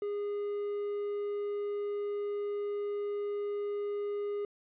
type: tone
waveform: triangle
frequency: 410 Hz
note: G#4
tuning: 22 cents flat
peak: -30 dBFS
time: 0.02-4.45 s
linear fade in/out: 2 ms
effects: resampled to 8000 Hz